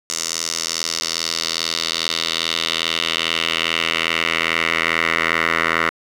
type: tone with band-pass filter sweep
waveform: 10% pulse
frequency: 82.41 Hz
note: E2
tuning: in tune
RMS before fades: -21 dBFS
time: 0.1-5.9 s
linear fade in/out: 0 ms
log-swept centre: 6400 to 1700 Hz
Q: 2.4
effects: 7-bit